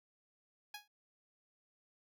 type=tone with exponential decay; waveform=10% pulse; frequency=830.6 Hz; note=G#5; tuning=in tune; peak=-34 dBFS; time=0.74-0.88 s; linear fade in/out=5 ms; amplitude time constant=30 ms; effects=none